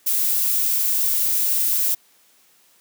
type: noise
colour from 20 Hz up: violet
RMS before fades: -20 dBFS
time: 0.06-1.95 s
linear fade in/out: 10 ms
effects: white hiss -57 dBFS RMS until 2.8 s + high-pass 150 Hz 12 dB/octave